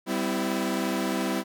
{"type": "chord", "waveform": "sawtooth", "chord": "C major", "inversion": "second", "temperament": "equal with one note detuned", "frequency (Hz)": [196, 255.1, 329.6], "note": ["G3", "C4", "E4"], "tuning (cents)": [0, -44, 0], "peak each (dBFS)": -26, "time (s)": [0.06, 1.44], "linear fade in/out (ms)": 50, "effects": []}